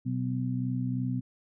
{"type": "harmonic tone", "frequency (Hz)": 63, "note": "B1", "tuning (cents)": 35, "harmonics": [2, 3, 4], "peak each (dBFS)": [-30, -36, -32], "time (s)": [0.05, 1.21], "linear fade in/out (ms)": 20, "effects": []}